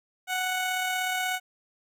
15% pulse tone with amplitude modulation, 740 Hz, F#5, in tune, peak -19 dBFS, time 0.27-1.4 s, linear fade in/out 50 ms, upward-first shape sine, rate 36.5 Hz, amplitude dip 25%, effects none

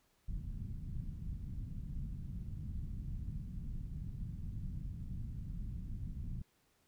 pink low-pass noise, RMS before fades -42 dBFS, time 0.28-6.42 s, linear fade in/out 5 ms, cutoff 180 Hz, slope 24 dB/octave, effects pink hiss -74 dBFS RMS until 6.87 s

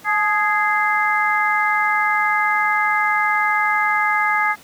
harmonic tone with a mistuned harmonic, 415.3 Hz, G#4, in tune, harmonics 2 / 3 / 4 / 5, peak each -21 / -21 / -21 / -21 dBFS, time 0.04-4.56 s, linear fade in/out 50 ms, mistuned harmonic 2, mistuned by +48 cents, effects pink hiss -45 dBFS RMS until 4.63 s + high-pass 150 Hz 12 dB/octave

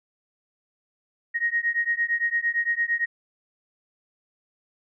sine beating tone pair, 1870 / 1878.8 Hz, A#6 / A#6, +5 / +13 cents, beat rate 8.8 Hz, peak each -25 dBFS, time 1.34-3.06 s, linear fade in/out 20 ms, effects none

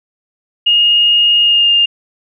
sine tone with pitch glide, 2853 to 2814 Hz, F7 to F7, +36 to +12 cents, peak -7 dBFS, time 0.66-1.86 s, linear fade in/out 10 ms, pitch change -24 cents, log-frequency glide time 1.41-1.72 s, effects none

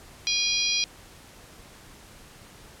harmonic tone, 815 Hz, G#5, 33 cents flat, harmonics 3 / 4 / 5 / 6 / 7, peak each -29 / -29 / -29 / -29 / -29 dBFS, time 0.27-0.84 s, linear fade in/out 0 ms, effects pink hiss -49 dBFS RMS until 2.8 s + low-pass 12000 Hz 12 dB/octave

